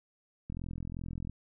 click train, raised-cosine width 5 ms, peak -27 dBFS, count 35, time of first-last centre 0.5-1.296 s, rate 42.7 Hz, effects none

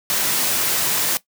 white high-pass noise, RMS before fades -20 dBFS, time 0.1-1.17 s, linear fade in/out 0 ms, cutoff 100 Hz, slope 48 dB/octave, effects noise-tail reverb RT60 0.1 s tail -17 dB re dry

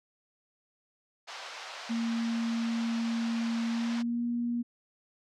pink band-pass noise, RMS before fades -43 dBFS, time 1.27-4.03 s, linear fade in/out 20 ms, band 660 to 5700 Hz, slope 24 dB/octave
sine tone with pitch glide, 230.5 to 238.1 Hz, A#3 to A#3, -19 to +37 cents, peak -28 dBFS, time 1.89-4.63 s, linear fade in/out 20 ms, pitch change +56 cents, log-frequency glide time 3.67-4.24 s
effects none

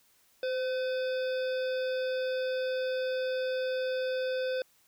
harmonic tone with a mistuned harmonic, 507 Hz, B4, 45 cents sharp, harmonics 1 / 3 / 5 / 7 / 9 / 10, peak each -29 / -40 / -46 / -45 / -51 / -50 dBFS, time 0.43-4.62 s, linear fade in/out 2 ms, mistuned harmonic 1, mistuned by +28 cents, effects white hiss -66 dBFS RMS until 4.87 s

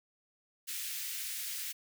white high-pass noise, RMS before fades -39 dBFS, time 0.67-1.73 s, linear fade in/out 20 ms, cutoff 1800 Hz, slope 24 dB/octave, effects none

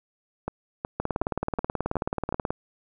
two click trains, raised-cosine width 1 ms, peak -14 / -12 dBFS, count 6 / 29, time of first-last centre 0.48-2.325 / 1-2.505 s, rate 2.71 / 18.6 Hz, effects none

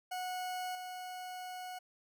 40% pulse tone with level steps, 733 Hz, F#5, 16 cents flat, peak -36 / -41 dBFS, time 0.11-1.79 s, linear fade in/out 10 ms, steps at 0.75 s, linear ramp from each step 2 ms, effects none

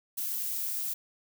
violet noise, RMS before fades -33 dBFS, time 0.17-0.94 s, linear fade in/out 10 ms, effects none

